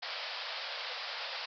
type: band-pass noise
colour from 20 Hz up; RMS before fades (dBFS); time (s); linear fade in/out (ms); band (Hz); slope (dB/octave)
white; -40; 0.02-1.46; 10; 480 to 5100; 96
effects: none